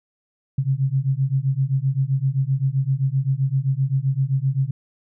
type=beating tone pair; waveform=sine; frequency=131 / 138.7 Hz; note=C3 / C#3; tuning=+2 / +1 cents; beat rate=7.7 Hz; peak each=-21 dBFS; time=0.58-4.71 s; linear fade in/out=5 ms; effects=none